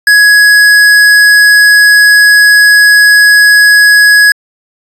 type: tone with tanh clipping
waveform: sine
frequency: 1673 Hz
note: G#6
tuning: 12 cents sharp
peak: -3 dBFS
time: 0.07-4.32 s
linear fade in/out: 2 ms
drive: 17 dB
effects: resampled to 32000 Hz